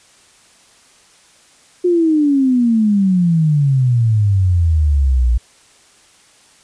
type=exponential sweep; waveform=sine; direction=down; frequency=362.4 to 57.1 Hz; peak=-10 dBFS; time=1.84-5.38 s; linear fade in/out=10 ms; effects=white hiss -49 dBFS RMS until 6.63 s + resampled to 22050 Hz